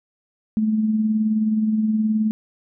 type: tone with tremolo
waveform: sine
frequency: 216.8 Hz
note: A3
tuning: 25 cents flat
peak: -15 dBFS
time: 0.57-2.31 s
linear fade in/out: 0 ms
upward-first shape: sine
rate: 19 Hz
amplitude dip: 40%
effects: none